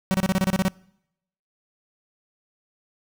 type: tone bursts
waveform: 45% pulse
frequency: 189 Hz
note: F#3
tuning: 37 cents sharp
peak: -18 dBFS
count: 10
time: 0.11-0.682 s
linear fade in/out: 0 ms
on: 32 ms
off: 28 ms
effects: noise-tail reverb RT60 0.8 s tail -25 dB re dry